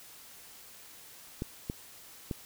clicks, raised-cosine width 3 ms, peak -20 dBFS, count 3, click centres 1.421 / 1.699 / 2.312 s, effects white hiss -52 dBFS RMS until 2.45 s

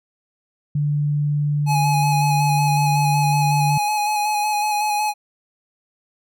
sine tone, 146.83 Hz, D3, in tune, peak -17 dBFS, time 0.75-3.78 s, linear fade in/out 5 ms
square tone with vibrato, 840 Hz, G#5, 19 cents sharp, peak -19 dBFS, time 1.66-5.14 s, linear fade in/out 50 ms, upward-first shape square, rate 5.4 Hz, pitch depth 19 cents each way
effects none

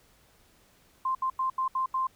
sine tone bursts at uneven times, 1046.5 Hz, C6, in tune, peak -25 dBFS, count 6, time 1.05-1.15 / 1.22-1.3 / 1.39-1.5 / 1.58-1.68 / 1.75-1.86 / 1.94-2.07 s, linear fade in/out 5 ms, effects pink hiss -62 dBFS RMS until 2.15 s

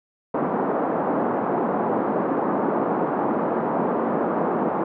pink band-pass noise, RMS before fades -23 dBFS, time 0.34-4.84 s, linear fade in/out 5 ms, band 210 to 1100 Hz, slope 24 dB/octave, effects none

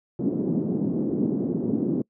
white band-pass noise, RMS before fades -25 dBFS, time 0.19-2.02 s, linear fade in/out 5 ms, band 170 to 320 Hz, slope 24 dB/octave, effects noise-tail reverb RT60 0.1 s tail -25 dB re dry

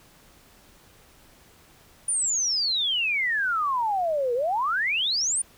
sine exponential two-way sweep, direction down then up, 9640 to 466.2 to 9640 Hz, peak -22 dBFS, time 2.08-5.42 s, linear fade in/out 5 ms, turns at 4.34 s, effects pink hiss -55 dBFS RMS until 5.57 s

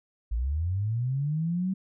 sine linear sweep, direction up, 51.91 to 192.8 Hz, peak -25 dBFS, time 0.31-1.74 s, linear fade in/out 10 ms, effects none

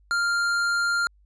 sine tone with tanh clipping, 1396.9 Hz, F6, in tune, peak -23 dBFS, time 0.11-1.07 s, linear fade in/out 0 ms, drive 14 dB, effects added 50 Hz sine -55 dBFS peak until 1.25 s + resampled to 22050 Hz

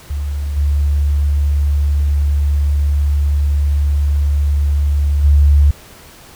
sine tone with level steps, 72.2 Hz, D2, 29 cents flat, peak -17 / -11 / -6 dBFS, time 0.1-5.71 s, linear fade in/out 5 ms, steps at 0.56 / 5.23 s, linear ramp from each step 20 ms, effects pink hiss -40 dBFS RMS until 6.35 s

